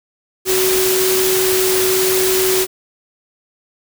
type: tone in noise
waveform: sine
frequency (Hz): 375.1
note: F#4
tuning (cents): +24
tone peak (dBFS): -15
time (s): 0.45-2.67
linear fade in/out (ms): 50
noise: white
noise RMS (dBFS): -18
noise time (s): 0.45-2.67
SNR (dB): 0
effects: none